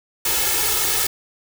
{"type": "noise with comb filter", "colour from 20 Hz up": "white", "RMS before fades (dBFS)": -20, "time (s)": [0.25, 1.07], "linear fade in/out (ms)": 5, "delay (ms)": 2.3, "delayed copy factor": 1, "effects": []}